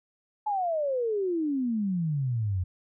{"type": "exponential sweep", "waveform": "sine", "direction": "down", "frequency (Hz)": [865, 87.31], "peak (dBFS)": -25, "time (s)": [0.46, 2.64], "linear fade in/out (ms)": 10, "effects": []}